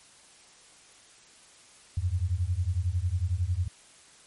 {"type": "beating tone pair", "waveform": "sine", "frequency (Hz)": [83.9, 94.9], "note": ["E2", "F#2"], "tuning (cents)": [31, 44], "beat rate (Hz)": 11, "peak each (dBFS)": -28, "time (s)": [1.97, 3.68], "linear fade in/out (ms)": 5, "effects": ["white hiss -55 dBFS RMS until 4.26 s", "MP3 48 kbps"]}